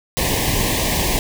pink band-stop noise, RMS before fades -19 dBFS, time 0.17-1.19 s, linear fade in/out 0 ms, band 1100 to 1700 Hz, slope 96 dB/octave, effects none

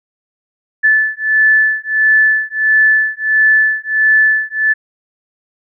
sine beating tone pair, 1742 / 1743.5 Hz, A6 / A6, -18 / -16 cents, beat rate 1.5 Hz, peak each -12 dBFS, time 0.83-4.74 s, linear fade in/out 20 ms, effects none

